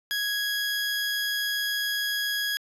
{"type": "tone", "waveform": "20% pulse", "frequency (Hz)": 1661.2, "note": "G#6", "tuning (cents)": 0, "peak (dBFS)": -21, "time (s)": [0.11, 2.57], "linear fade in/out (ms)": 0, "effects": ["resampled to 32000 Hz"]}